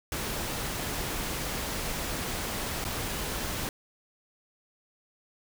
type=noise with dropouts; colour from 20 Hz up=pink; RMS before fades=-33 dBFS; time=0.12-3.69 s; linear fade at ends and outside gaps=1 ms; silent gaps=2.842-2.85 s; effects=none